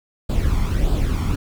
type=noise with flanger; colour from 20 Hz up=brown; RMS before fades=-19 dBFS; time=0.29-1.36 s; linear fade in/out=10 ms; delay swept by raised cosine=0.24 to 0.93 ms; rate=1.6 Hz; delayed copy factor=+0.6; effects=none